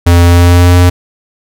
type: tone with pitch glide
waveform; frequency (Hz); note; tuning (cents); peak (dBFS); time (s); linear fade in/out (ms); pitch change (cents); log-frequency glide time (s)
square; 86.5 to 88.83; F2 to F2; -16 to +30; -3; 0.06-0.9; 10; +46; 0.24-0.77
effects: none